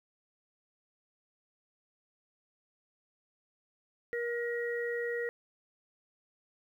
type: harmonic tone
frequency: 474 Hz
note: A#4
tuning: 29 cents sharp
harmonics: 1 / 3 / 4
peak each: -33 / -47 / -37 dBFS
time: 4.13-5.29 s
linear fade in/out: 0 ms
effects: 11-bit